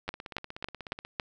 two click trains, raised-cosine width 0.3 ms, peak -24 / -14 dBFS, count 17 / 5, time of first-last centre 0.08-1.05 / 0.09-1.198 s, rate 16.5 / 3.61 Hz, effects none

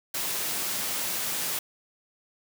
white high-pass noise, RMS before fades -30 dBFS, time 0.14-1.59 s, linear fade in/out 5 ms, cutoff 110 Hz, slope 12 dB/octave, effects none

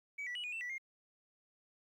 sine tone with pitch steps, 2276 / 1956 / 2925 / 2459 / 2677 / 1960 / 2122 Hz, C#7 / B6 / F#7 / D#7 / E7 / B6 / C7, +45 / -17 / -21 / -21 / +26 / -14 / +24 cents, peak -37 dBFS, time 0.18-0.782 s, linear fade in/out 10 ms, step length 86 ms, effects tanh soft clip ceiling -37 dBFS + 12-bit

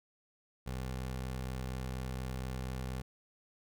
20% pulse tone, 64.2 Hz, C2, 32 cents flat, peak -32 dBFS, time 0.66-3.02 s, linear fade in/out 10 ms, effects none

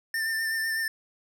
square tone with vibrato, 1792 Hz, A6, 31 cents sharp, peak -27 dBFS, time 0.14-0.88 s, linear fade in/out 2 ms, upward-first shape sine, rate 8 Hz, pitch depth 22 cents each way, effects none

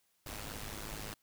pink noise with amplitude modulation, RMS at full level -40 dBFS, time 0.26-1.14 s, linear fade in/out 5 ms, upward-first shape sine, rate 105 Hz, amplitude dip 75%, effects white hiss -75 dBFS RMS until 1.22 s

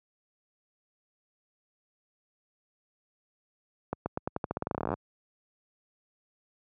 accelerating click train, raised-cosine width 1 ms, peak -16 dBFS, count 22, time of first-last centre 3.93-4.939 s, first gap 130 ms, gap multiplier 0.88, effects high-pass 80 Hz 12 dB/octave

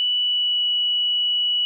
sine tone with pitch glide, 2960 to 2940 Hz, F#7 to F#7, 0 to -12 cents, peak -18 dBFS, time 0-1.65 s, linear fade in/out 0 ms, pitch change -12 cents, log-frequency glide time 0.2-0.64 s, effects none

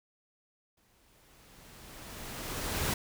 pink noise with exponential growth, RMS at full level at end -30 dBFS, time 0.77-2.94 s, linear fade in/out 5 ms, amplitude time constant 470 ms, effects none

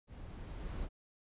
brown noise with level ramp, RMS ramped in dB -50 to -39 dBFS, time 0.07-0.89 s, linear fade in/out 50 ms, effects resampled to 8000 Hz

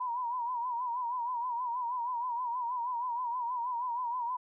sine tone with vibrato, 972 Hz, B5, 28 cents flat, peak -31 dBFS, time 0-4.37 s, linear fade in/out 10 ms, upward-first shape sine, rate 6.3 Hz, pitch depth 81 cents each way, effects none

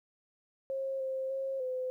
sine tone with pitch steps, 537 / 528 / 537 / 511 Hz, C5 / C5 / C5 / C5, +45 / +16 / +45 / -41 cents, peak -32 dBFS, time 0.7-1.9 s, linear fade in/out 0 ms, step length 300 ms, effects 12-bit

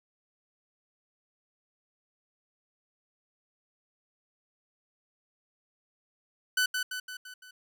sawtooth tone with echo, 1500 Hz, F#6, 23 cents sharp, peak -20 dBFS, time 6.57-6.66 s, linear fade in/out 5 ms, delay 170 ms, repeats 5, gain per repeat -5 dB, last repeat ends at 7.51 s, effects none

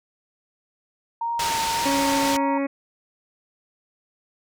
sine tone with vibrato, 922 Hz, A#5, 19 cents flat, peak -23 dBFS, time 1.21-2.58 s, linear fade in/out 5 ms, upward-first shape sine, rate 1.8 Hz, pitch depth 26 cents each way
white low-pass noise, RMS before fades -28 dBFS, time 1.39-2.37 s, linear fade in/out 5 ms, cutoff 6200 Hz, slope 12 dB/octave
harmonic tone, 277.2 Hz, C#4, in tune, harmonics 1 / 2 / 3 / 4 / 5 / 6 / 7 / 8 / 9, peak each -23 / -27 / -39 / -36 / -43 / -44 / -38 / -39 / -42 dBFS, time 1.85-2.67 s, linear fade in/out 10 ms
effects none

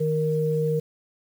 sine tone pair together, 155.58 / 466.2 Hz, D#3 / A#4, 0 / 0 cents, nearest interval octave + perfect fifth, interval 1900 cents, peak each -24 / -23 dBFS, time 0-0.8 s, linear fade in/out 10 ms, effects 8-bit

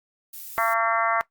violet noise, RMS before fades -38 dBFS, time 0.33-0.74 s, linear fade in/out 5 ms
harmonic tone, 227.1 Hz, A#3, 45 cents flat, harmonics 3 / 4 / 5 / 6 / 7 / 8 / 9, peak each -27 / -28 / -24 / -26 / -33 / -31 / -30 dBFS, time 0.58-1.21 s, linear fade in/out 0 ms
effects noise-tail reverb RT60 0.1 s tail -19 dB re dry + Opus 48 kbps

